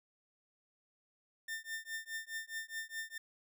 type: tone with tremolo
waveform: 40% pulse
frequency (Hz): 1800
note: A6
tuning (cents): +39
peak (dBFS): -36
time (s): 1.48-3.18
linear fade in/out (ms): 5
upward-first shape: triangle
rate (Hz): 4.8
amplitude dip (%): 100
effects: none